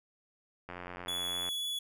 click train, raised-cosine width 0.5 ms, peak -27 dBFS, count 72, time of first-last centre 0.69-1.488 s, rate 89 Hz
45% pulse tone with vibrato, 3400 Hz, G#7, 40 cents sharp, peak -33 dBFS, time 1.08-1.79 s, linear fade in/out 5 ms, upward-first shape triangle, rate 3.8 Hz, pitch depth 8 cents each way
effects none

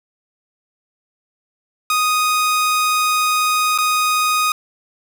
sawtooth tone with dropouts, 1244.5 Hz, D#6, in tune, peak -11 dBFS, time 1.9-4.52 s, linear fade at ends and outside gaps 2 ms, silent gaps 3.778-3.785 s, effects none

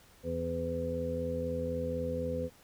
harmonic tone, 84 Hz, E2, 33 cents sharp, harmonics 1 / 2 / 3 / 5 / 6, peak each -39 / -40 / -39 / -43 / -34 dBFS, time 0.23-2.5 s, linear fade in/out 50 ms, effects pink hiss -60 dBFS RMS until 2.63 s

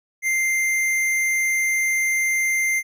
sine tone with tanh clipping, 2093 Hz, C7, in tune, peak -20 dBFS, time 0.22-2.83 s, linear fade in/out 50 ms, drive 17 dB, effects none

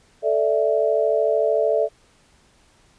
sine chord, A suspended fourth, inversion none, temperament just, 440 / 586.7 / 660 Hz, A4 / D5 / E5, 0 / -2 / +2 cents, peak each -21 dBFS, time 0.22-1.89 s, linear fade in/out 50 ms, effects pink hiss -57 dBFS RMS until 2.98 s + resampled to 22050 Hz

